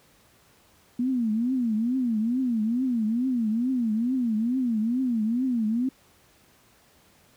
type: tone with vibrato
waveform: sine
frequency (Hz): 236.9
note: A#3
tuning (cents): +28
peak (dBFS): -22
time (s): 0.99-5.89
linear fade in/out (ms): 5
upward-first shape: triangle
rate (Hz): 2.3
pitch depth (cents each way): 210
effects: pink hiss -59 dBFS RMS until 7.36 s + high-pass 60 Hz 12 dB/octave